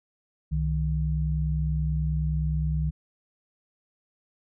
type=tone pair together; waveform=sine; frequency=65.41 / 154.94 Hz; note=C2 / D#3; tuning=0 / -7 cents; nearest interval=octave + minor third; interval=1493 cents; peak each=-26 dBFS; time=0.51-2.91 s; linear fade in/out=20 ms; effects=none